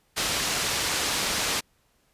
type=low-pass noise; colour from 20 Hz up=white; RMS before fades=-27 dBFS; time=0.16-1.61 s; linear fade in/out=20 ms; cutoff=6400 Hz; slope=12 dB/octave; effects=pink hiss -67 dBFS RMS until 2.13 s + resampled to 32000 Hz